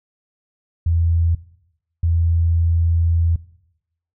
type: tone bursts at uneven times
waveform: sine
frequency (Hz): 83.7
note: E2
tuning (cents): +27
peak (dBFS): -14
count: 2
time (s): 0.86-1.35 / 2.03-3.36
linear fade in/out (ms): 5
effects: noise-tail reverb RT60 0.8 s tail -19 dB re dry